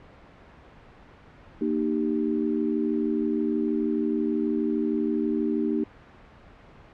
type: chord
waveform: sine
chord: Eb major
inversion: second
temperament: equal with one note detuned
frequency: 233.1 / 305.6 / 392 Hz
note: Bb3 / Eb4 / G4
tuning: 0 / -31 / 0 cents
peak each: -27 / -26 / -29 dBFS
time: 1.61-5.84 s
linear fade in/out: 5 ms
effects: pink hiss -50 dBFS RMS until 6.93 s + low-pass 2000 Hz 12 dB/octave